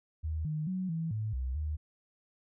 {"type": "tone with pitch steps", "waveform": "sine", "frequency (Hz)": [78.8, 153.7, 185.9, 163.2, 108.3, 64.3, 76.3], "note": ["D#2", "D#3", "F#3", "E3", "A2", "C2", "D#2"], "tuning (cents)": [23, -21, 8, -17, -27, -30, -33], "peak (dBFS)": -31, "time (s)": [0.23, 1.77], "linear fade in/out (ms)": 20, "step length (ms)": 220, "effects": []}